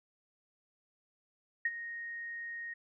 sine tone with ADSR envelope, 1864.7 Hz, A#6, in tune, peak -26 dBFS, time 1.65-2.74 s, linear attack 5 ms, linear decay 40 ms, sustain -13 dB, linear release 10 ms, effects none

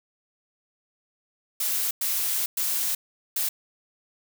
blue noise bursts at uneven times, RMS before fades -26 dBFS, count 4, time 1.6-1.91 / 2.01-2.46 / 2.57-2.95 / 3.36-3.49 s, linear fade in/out 5 ms, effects none

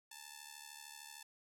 5% pulse ring-modulated tone, 880 Hz, A5, in tune, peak -36 dBFS, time 0.11-1.23 s, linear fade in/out 5 ms, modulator 36.6 Hz, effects none

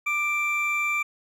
triangle tone pair together, 1189.5 / 2349 Hz, D6 / D7, +22 / 0 cents, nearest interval octave, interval 1178 cents, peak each -28 / -22 dBFS, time 0.06-1.03 s, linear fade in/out 10 ms, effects none

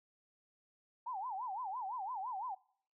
sine tone with vibrato, 880 Hz, A5, in tune, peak -38 dBFS, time 1.06-2.55 s, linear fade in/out 10 ms, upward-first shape sine, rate 5.9 Hz, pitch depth 270 cents each way, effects noise-tail reverb RT60 0.6 s tail -23 dB re dry

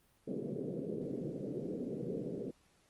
white band-pass noise, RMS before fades -40 dBFS, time 0.27-2.51 s, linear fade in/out 10 ms, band 130 to 490 Hz, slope 48 dB/octave, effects pink hiss -70 dBFS RMS until 2.89 s + Opus 32 kbps

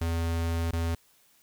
square tone with dropouts, 83.3 Hz, E2, 19 cents sharp, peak -27 dBFS, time 0.01-0.95 s, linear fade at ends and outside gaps 5 ms, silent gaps 0.711-0.73 s, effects white hiss -63 dBFS RMS until 1.42 s

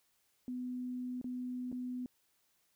sine tone with dropouts, 250 Hz, B3, 21 cents sharp, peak -37 dBFS, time 0.48-2.06 s, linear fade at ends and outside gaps 1 ms, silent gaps 1.214-1.243 / 1.717-1.726 s, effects white hiss -75 dBFS RMS until 2.75 s

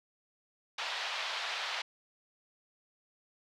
white band-pass noise, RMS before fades -37 dBFS, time 0.78-1.82 s, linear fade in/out 5 ms, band 630 to 4100 Hz, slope 24 dB/octave, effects none

